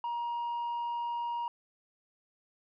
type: tone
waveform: sine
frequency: 947 Hz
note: A#5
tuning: 27 cents sharp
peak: -29 dBFS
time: 0.04-1.48 s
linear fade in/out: 2 ms
effects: tanh soft clip ceiling -31 dBFS